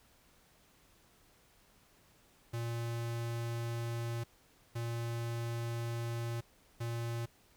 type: tone bursts at uneven times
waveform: square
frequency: 117 Hz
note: A#2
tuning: 7 cents sharp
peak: -36 dBFS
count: 3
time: 2.53-4.24 / 4.75-6.41 / 6.8-7.26 s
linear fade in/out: 10 ms
effects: pink hiss -66 dBFS RMS until 7.56 s